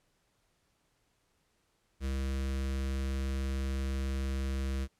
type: tone with notch filter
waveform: square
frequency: 66.9 Hz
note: C2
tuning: 39 cents sharp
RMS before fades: -33 dBFS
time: 2-4.88 s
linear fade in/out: 50 ms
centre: 820 Hz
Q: 1.4
effects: pink hiss -74 dBFS RMS until 4.99 s + low-pass 11000 Hz 12 dB/octave